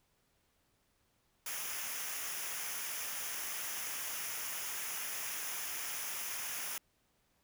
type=noise with comb filter; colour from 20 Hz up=white; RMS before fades=-40 dBFS; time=1.46-6.78 s; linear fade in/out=2 ms; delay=0.24 ms; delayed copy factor=-0.65; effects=pink hiss -75 dBFS RMS until 7.43 s

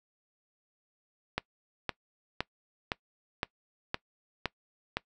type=click train; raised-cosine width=0.3 ms; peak=-13 dBFS; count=8; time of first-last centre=1.38-4.97 s; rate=1.95 Hz; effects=noise-tail reverb RT60 0.1 s tail -22 dB re dry

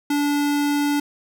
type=tone; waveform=square; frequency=289.6 Hz; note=D4; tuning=24 cents flat; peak=-19 dBFS; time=0.1-1 s; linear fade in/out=5 ms; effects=none

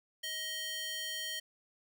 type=tone with high-pass filter; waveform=square; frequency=628 Hz; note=D#5; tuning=16 cents sharp; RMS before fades=-39 dBFS; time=0.23-1.4 s; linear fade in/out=10 ms; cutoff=2600 Hz; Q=1.8; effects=none

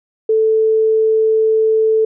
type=tone; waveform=sine; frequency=440 Hz; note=A4; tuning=in tune; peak=-10 dBFS; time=0.29-2.05 s; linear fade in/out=5 ms; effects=none

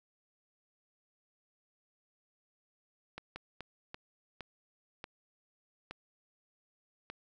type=slowing click train; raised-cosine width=0.3 ms; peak=-26 dBFS; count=8; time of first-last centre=3.18-7.1 s; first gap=180 ms; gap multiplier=1.37; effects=none

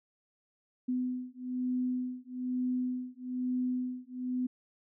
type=beating tone pair; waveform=sine; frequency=251.2 / 252.3 Hz; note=B3 / B3; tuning=+30 / +37 cents; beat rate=1.1 Hz; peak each=-34 / -34 dBFS; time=0.88-4.47 s; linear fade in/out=10 ms; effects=none

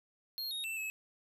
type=tone with pitch steps; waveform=square; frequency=4245 / 3744 / 2665 / 2586 Hz; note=C8 / A#7 / E7 / E7; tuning=+24 / +7 / +18 / -34 cents; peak=-37 dBFS; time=0.38-0.9 s; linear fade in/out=0 ms; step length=130 ms; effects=none

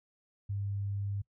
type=tone; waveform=sine; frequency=100.1 Hz; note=G2; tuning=37 cents sharp; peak=-32 dBFS; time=0.49-1.22 s; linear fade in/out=10 ms; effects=noise-tail reverb RT60 0.1 s tail -22 dB re dry

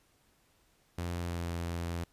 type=tone with pitch glide; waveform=sawtooth; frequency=86.8 to 85.21 Hz; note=F2 to F2; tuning=-10 to -42 cents; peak=-30 dBFS; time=0.98-2.04 s; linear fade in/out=5 ms; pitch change=-32 cents; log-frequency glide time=1.2-1.51 s; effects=pink hiss -69 dBFS RMS until 2.12 s + resampled to 32000 Hz

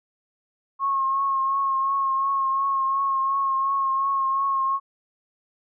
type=tone with vibrato; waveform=sine; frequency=1085 Hz; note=C#6; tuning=37 cents flat; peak=-20 dBFS; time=0.79-4.8 s; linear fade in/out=50 ms; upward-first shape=triangle; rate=2.8 Hz; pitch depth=31 cents each way; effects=none

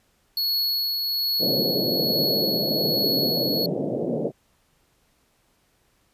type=tone with tremolo; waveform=square; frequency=4362 Hz; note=C#8; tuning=29 cents flat; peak=-21 dBFS; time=0.37-3.66 s; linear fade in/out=2 ms; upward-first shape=triangle; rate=1.2 Hz; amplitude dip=35%
type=band-pass noise; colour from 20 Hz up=white; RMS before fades=-26 dBFS; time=1.39-4.32 s; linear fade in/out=50 ms; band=130 to 600 Hz; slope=48 dB/octave
effects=pink hiss -65 dBFS RMS until 6.13 s + resampled to 32000 Hz

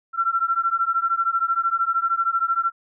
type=beating tone pair; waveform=sine; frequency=1349 / 1362 Hz; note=E6 / F6; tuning=+40 / -44 cents; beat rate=13 Hz; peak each=-22 dBFS; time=0.13-2.72 s; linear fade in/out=50 ms; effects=none

